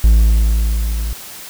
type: tone with level ramp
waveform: triangle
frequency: 55 Hz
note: A1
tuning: in tune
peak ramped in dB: -3 to -16 dBFS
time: 0.04-1.13 s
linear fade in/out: 0 ms
effects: white hiss -33 dBFS RMS until 1.49 s